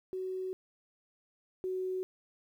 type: tone pair in turn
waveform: sine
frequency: 373.9 / 372.3 Hz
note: F#4 / F#4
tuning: +18 / +11 cents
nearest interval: unison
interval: 7 cents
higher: first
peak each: -34 / -32 dBFS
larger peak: second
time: 0.13-0.53 / 1.64-2.03 s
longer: first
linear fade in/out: 0 ms
effects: 11-bit